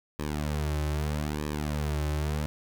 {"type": "tone with flanger", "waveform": "sawtooth", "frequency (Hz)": 74.9, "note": "D2", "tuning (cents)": 35, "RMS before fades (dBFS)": -30, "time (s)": [0.19, 2.46], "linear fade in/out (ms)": 0, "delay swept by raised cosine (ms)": [1.4, 4.3], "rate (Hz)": 0.79, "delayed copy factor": -0.9, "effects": []}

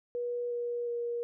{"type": "tone with pitch steps", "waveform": "sine", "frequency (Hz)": [483.4, 479, 474.5], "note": ["B4", "A#4", "A#4"], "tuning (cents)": [-37, 47, 31], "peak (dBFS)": -31, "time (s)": [0.15, 1.23], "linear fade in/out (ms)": 0, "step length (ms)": 360, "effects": []}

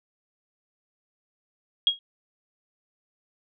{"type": "tone with exponential decay", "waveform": "sine", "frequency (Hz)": 3284, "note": "G#7", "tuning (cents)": -20, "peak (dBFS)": -13, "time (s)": [1.87, 1.99], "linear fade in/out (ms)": 1, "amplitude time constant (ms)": 26, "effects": []}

